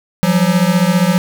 square beating tone pair, 172.4 / 187.4 Hz, F3 / F#3, -22 / +22 cents, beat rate 15 Hz, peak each -14 dBFS, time 0.23-1.18 s, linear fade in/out 0 ms, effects none

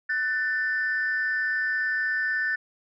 sine tone pair together, 1498.5 / 1782 Hz, F#6 / A6, +22 / +22 cents, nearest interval minor third, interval 300 cents, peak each -27 / -24 dBFS, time 0.09-2.56 s, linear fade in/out 10 ms, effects tanh soft clip ceiling -18 dBFS

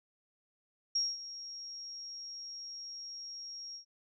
sine tone with ADSR envelope, 5588 Hz, F8, in tune, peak -27 dBFS, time 0.95-3.85 s, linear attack 8 ms, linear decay 210 ms, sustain -15 dB, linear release 100 ms, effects none

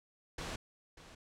pink noise with echo, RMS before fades -41 dBFS, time 0.38-0.56 s, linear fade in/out 5 ms, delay 590 ms, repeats 1, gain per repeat -14 dB, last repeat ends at 1.15 s, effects low-pass 7000 Hz 12 dB/octave

